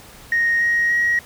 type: tone with pitch steps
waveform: sine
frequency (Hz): 1864.7 / 1880.9 / 1897.3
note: A#6 / A#6 / A#6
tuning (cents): 0 / +15 / +30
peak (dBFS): -14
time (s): 0.32-1.19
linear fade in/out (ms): 2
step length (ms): 290
effects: tanh soft clip ceiling -11 dBFS + pink hiss -43 dBFS RMS until 1.25 s